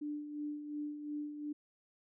sine tone with tremolo, 296.1 Hz, D4, 14 cents sharp, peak -36 dBFS, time 0.01-1.53 s, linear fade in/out 10 ms, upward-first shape sine, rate 2.8 Hz, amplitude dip 55%, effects none

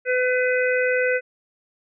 harmonic tone, 503 Hz, B4, 32 cents sharp, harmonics 1 / 3 / 4 / 5, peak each -20 / -24 / -27 / -29 dBFS, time 0.05-1.21 s, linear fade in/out 50 ms, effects none

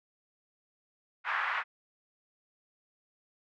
white band-pass noise, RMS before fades -32 dBFS, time 1.24-1.64 s, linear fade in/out 50 ms, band 960 to 1900 Hz, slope 24 dB/octave, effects none

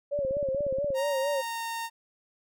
sine tone with vibrato, 554.4 Hz, C#5, in tune, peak -26 dBFS, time 0.11-1.42 s, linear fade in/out 20 ms, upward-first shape sine, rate 4.4 Hz, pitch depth 89 cents each way
click train, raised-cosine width 3 ms, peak -27 dBFS, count 13, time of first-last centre 0.19-0.904 s, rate 16.8 Hz
sawtooth tone with pitch glide, 932.3 to 918.9 Hz, A#5 to A#5, 0 to -25 cents, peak -28 dBFS, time 0.94-1.9 s, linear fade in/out 50 ms, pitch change -25 cents, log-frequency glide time 1.25-1.63 s
effects none

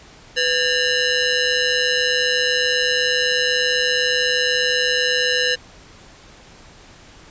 15% pulse ring-modulated tone, 1146 Hz, D6, 43 cents flat, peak -7 dBFS, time 0.36-5.56 s, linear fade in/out 20 ms, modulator 647 Hz, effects pink hiss -45 dBFS RMS until 7.3 s + resampled to 16000 Hz

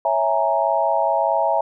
sine chord, A# half-diminished seventh, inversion first, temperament equal, 554.4 / 659.3 / 830.6 / 932.3 Hz, C#5 / E5 / G#5 / A#5, 0 / 0 / 0 / 0 cents, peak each -24 / -20 / -22 / -22 dBFS, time 0.05-1.61 s, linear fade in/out 2 ms, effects none

